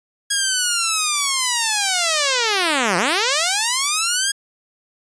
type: linear two-way sweep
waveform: 5% pulse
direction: down then up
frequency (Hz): 1653 to 164.81 to 1653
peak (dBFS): -5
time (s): 0.3-4.32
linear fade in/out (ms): 10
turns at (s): 2.97
effects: resampled to 22050 Hz